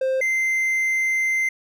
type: tone pair in turn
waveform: triangle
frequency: 525 / 2079 Hz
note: C5 / C7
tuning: +6 / -12 cents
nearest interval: 2 octaves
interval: 2382 cents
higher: second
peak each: -17 dBFS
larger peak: neither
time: 0.01-0.21 / 0.21-1.49 s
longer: second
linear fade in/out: 5 ms
effects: none